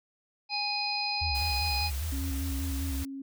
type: harmonic tone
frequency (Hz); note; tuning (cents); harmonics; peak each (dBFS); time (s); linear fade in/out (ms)
828; G#5; -5; 1 / 3 / 5 / 6; -34 / -34 / -34 / -34; 0.49-1.91; 50
type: tone with vibrato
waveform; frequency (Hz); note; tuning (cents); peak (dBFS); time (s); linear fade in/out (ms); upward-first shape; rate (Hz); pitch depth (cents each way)
sine; 73.42; D2; 0; -30; 1.21-3.04; 10; square; 5; 150
type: noise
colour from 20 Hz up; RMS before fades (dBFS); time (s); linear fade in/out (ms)
white; -42; 1.35-3.05; 0
type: tone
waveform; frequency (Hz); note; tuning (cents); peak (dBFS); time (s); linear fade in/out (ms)
sine; 272.4; C#4; -30; -36; 2.12-3.22; 5
effects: none